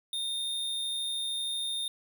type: tone with amplitude modulation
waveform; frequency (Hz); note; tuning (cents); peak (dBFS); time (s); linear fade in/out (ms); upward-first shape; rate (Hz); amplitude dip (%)
square; 3651; A#7; -37; -30; 0.13-1.88; 2; sine; 133; 30
effects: none